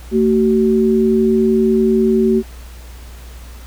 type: tone pair together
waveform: sine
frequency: 225.1 / 378.5 Hz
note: A3 / F#4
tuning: +40 / +39 cents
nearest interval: major sixth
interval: 899 cents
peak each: -13 dBFS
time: 0.11-2.43 s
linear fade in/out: 50 ms
effects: added 60 Hz sine -32 dBFS peak until 3.66 s + pink hiss -42 dBFS RMS until 3.66 s